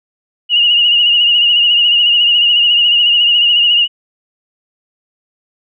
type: tone with vibrato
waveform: sine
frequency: 2867 Hz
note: F7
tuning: 45 cents sharp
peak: -7 dBFS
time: 0.49-3.88 s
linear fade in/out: 50 ms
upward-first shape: triangle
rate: 14 Hz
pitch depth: 57 cents each way
effects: none